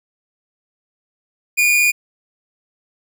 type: tone pair together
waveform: 45% pulse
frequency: 2300 / 2437 Hz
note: D7 / D#7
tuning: -37 / -37 cents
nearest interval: minor second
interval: 100 cents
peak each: -23 / -12 dBFS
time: 1.57-1.92 s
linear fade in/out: 20 ms
effects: none